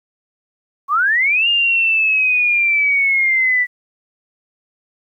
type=linear two-way sweep; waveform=sine; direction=up then down; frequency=1074 to 2831 to 1959 Hz; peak=-12 dBFS; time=0.88-3.67 s; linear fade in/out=50 ms; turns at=1.48 s; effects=9-bit